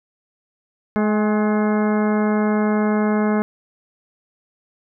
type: harmonic tone with a mistuned harmonic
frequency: 212.3 Hz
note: G#3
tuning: 38 cents sharp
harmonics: 1 / 2 / 3 / 4 / 5 / 6 / 7 / 8 / 10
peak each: -17 / -23 / -27 / -29 / -31 / -33 / -34 / -35 / -37 dBFS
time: 0.96-3.42 s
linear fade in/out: 0 ms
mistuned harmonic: 4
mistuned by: -35 cents
effects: none